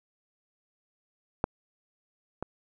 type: clicks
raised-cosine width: 1 ms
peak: -10 / -19 dBFS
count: 2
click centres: 1.441 / 2.426 s
effects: none